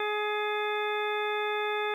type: harmonic tone with a mistuned harmonic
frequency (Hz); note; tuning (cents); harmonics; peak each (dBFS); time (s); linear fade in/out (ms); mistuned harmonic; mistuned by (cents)
420; G#4; +19; 1 / 2 / 3 / 4 / 5 / 6 / 8; -31 / -34 / -36 / -37 / -38 / -39 / -40; 0-1.94; 2; 8; +79
effects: 10-bit